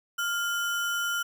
sine tone with sample-and-hold, 1400 Hz, F6, 4 cents sharp, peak -26 dBFS, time 0.18-1.23 s, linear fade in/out 10 ms, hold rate 4410 Hz, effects none

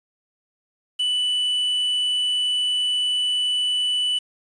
triangle tone with quantisation, 2977 Hz, F#7, 10 cents sharp, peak -18 dBFS, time 0.99-4.19 s, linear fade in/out 10 ms, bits 7, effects resampled to 24000 Hz

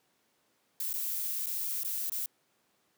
violet noise with dropouts, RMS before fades -34 dBFS, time 0.8-2.26 s, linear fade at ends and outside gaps 2 ms, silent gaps 0.931-0.938 / 1.461-1.467 / 1.835-1.847 / 2.098-2.119 s, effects pink hiss -72 dBFS RMS until 2.97 s + high-pass 200 Hz 12 dB/octave

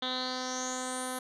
10% pulse tone with low-pass filter sweep, 255.2 Hz, C4, 43 cents flat, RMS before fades -35 dBFS, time 0.02-1.19 s, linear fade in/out 5 ms, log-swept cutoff 3500 to 11000 Hz, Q 7.2, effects none

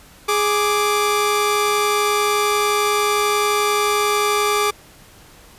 sawtooth tone pair together, 415.3 / 1174.6 Hz, G#4 / D6, 0 / 0 cents, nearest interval octave + tritone, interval 1800 cents, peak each -15 dBFS, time 0.28-4.71 s, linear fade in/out 10 ms, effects pink hiss -46 dBFS RMS until 5.58 s + resampled to 32000 Hz

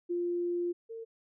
sine tone pair in turn, 349.2 / 454 Hz, F4 / A#4, 0 / -46 cents, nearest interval perfect fourth, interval 454 cents, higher second, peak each -29 / -39 dBFS, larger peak first, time 0.09-0.73 / 0.89-1.05 s, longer first, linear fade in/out 20 ms, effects none

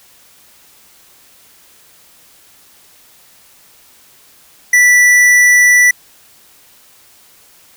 triangle tone with tanh clipping, 1967 Hz, B6, 7 cents flat, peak -7 dBFS, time 4.73-5.91 s, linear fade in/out 5 ms, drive 18 dB, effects white hiss -46 dBFS RMS until 7.76 s

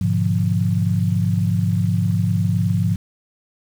sine chord, G# diminished seventh, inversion none, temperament equal, 103.83 / 123.47 / 146.83 / 174.61 Hz, G#2 / B2 / D3 / F3, 0 / 0 / 0 / 0 cents, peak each -19 / -25 / -25 / -20 dBFS, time 0.01-2.96 s, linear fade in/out 5 ms, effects 7-bit

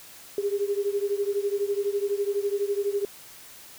sine beating tone pair, 399.7 / 411.7 Hz, G4 / G#4, +34 / -15 cents, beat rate 12 Hz, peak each -26 / -28 dBFS, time 0.38-3.05 s, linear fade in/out 2 ms, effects white hiss -47 dBFS RMS until 3.78 s

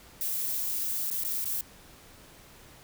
violet noise with dropouts, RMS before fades -31 dBFS, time 0.21-1.61 s, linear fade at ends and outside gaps 1 ms, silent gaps 1.102-1.112 / 1.237-1.248 / 1.444-1.456 s, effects pink hiss -53 dBFS RMS until 2.83 s

